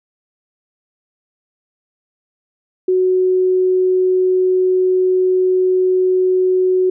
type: tone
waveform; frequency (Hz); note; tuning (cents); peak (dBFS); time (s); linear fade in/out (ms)
sine; 370; F#4; 0; -11; 2.88-6.9; 5
effects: none